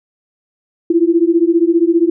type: beating tone pair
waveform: sine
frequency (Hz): 329.6 / 344.6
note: E4 / F4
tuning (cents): 0 / -23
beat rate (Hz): 15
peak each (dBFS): -12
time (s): 0.9-2.1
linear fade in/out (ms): 5
effects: none